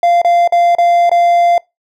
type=tone with dropouts; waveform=triangle; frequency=693 Hz; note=F5; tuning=14 cents flat; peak=-5 dBFS; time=0.03-1.58 s; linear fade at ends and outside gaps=2 ms; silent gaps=0.217-0.247 / 0.476-0.523 / 0.751-0.784 / 1.095-1.115 s; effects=noise-tail reverb RT60 0.2 s tail -24 dB re dry